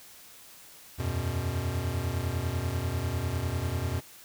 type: chord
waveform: square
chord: E suspended second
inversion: none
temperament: equal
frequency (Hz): 82.41 / 92.5 / 123.47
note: E2 / F#2 / B2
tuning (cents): 0 / 0 / 0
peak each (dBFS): -34 / -33 / -34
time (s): 0.98-4.01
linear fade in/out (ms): 20
effects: white hiss -51 dBFS RMS until 4.24 s